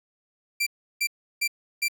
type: tone bursts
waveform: sawtooth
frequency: 2354 Hz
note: D7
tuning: 3 cents sharp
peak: -19 dBFS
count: 4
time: 0.6-1.884 s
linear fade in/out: 10 ms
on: 66 ms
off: 340 ms
effects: none